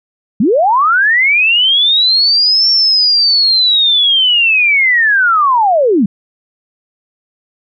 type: linear two-way sweep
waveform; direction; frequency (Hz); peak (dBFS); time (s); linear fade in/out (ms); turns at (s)
sine; up then down; 177.8 to 5480 to 177.8; -7; 0.4-6.06; 5; 2.7
effects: none